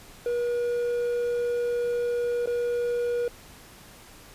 triangle tone with dropouts, 480.6 Hz, B4, 47 cents flat, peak -22 dBFS, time 0.26-3.28 s, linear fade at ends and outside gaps 2 ms, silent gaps 2.459-2.473 s, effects pink hiss -49 dBFS RMS until 4.34 s + resampled to 32000 Hz

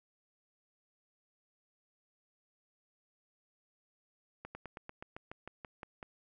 slowing click train, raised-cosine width 0.5 ms, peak -29 dBFS, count 12, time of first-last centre 4.45-6.028 s, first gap 100 ms, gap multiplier 1.07, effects none

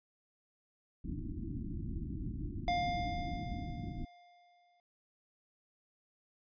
pink low-pass noise, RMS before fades -40 dBFS, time 1.04-4.05 s, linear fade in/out 5 ms, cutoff 340 Hz, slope 96 dB/octave
square tone with exponential decay, 704 Hz, F5, 14 cents sharp, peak -30 dBFS, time 2.68-4.8 s, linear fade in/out 1 ms, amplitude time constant 460 ms
effects resampled to 11025 Hz

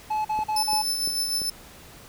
triangle tone bursts, 859 Hz, A5, 42 cents flat, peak -21 dBFS, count 4, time 0.1-0.823 s, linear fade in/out 10 ms, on 150 ms, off 41 ms
click train, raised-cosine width 2 ms, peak -23 dBFS, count 4, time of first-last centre 0.39-1.417 s, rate 2.92 Hz
sawtooth tone with tremolo, 5274 Hz, E8, in tune, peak -20 dBFS, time 0.56-1.5 s, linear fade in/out 5 ms, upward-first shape sine, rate 6.6 Hz, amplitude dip 40%
effects pink hiss -47 dBFS RMS until 2.08 s

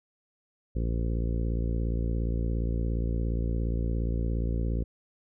harmonic tone, 57.2 Hz, A#1, 32 cents flat, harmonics 1 / 2 / 3 / 4 / 5 / 6 / 7 / 8 / 9, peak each -27 / -33 / -37 / -39 / -41 / -43 / -44 / -45 / -46 dBFS, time 0.75-4.84 s, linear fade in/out 10 ms, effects none

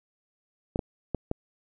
clicks, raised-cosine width 2 ms, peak -14 dBFS, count 4, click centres 0.759 / 0.792 / 1.147 / 1.314 s, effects none

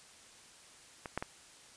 clicks, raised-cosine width 0.5 ms, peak -25 / -18 / -22 dBFS, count 3, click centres 1.058 / 1.176 / 1.225 s, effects white hiss -57 dBFS RMS until 1.76 s + resampled to 22050 Hz

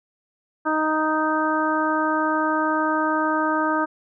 harmonic tone, 311.1 Hz, D#4, in tune, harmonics 1 / 2 / 3 / 4 / 5, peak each -24 / -27 / -25 / -25 / -27 dBFS, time 0.65-3.86 s, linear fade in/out 20 ms, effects none

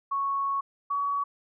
sine tone pair in turn, 1107 / 1130.3 Hz, C#6 / C#6, -3 / +33 cents, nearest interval unison, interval 36 cents, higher second, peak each -25 dBFS, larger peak neither, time 0.11-0.61 / 0.9-1.24 s, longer first, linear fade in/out 10 ms, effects none

